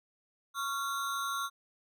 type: ring-modulated tone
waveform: square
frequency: 1244.5 Hz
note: D#6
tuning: in tune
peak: -30 dBFS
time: 0.54-1.5 s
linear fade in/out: 50 ms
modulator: 134 Hz
effects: none